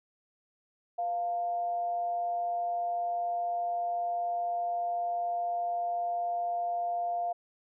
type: tone with amplitude modulation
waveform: sine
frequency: 698.5 Hz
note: F5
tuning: in tune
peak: -27 dBFS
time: 0.98-7.33 s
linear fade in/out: 10 ms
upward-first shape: sine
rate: 204 Hz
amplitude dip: 35%
effects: none